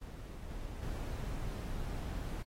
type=noise with level steps; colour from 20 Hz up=brown; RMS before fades=-45 / -43 / -39 dBFS; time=0.01-2.43 s; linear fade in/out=10 ms; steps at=0.49 / 0.82 s; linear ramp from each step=10 ms; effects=AAC 48 kbps